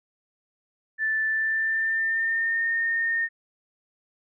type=tone with pitch glide; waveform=sine; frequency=1760 to 1831.6 Hz; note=A6 to A#6; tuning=0 to -31 cents; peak=-22 dBFS; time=0.98-3.29 s; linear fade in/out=50 ms; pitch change=+69 cents; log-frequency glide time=1.27-2.65 s; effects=none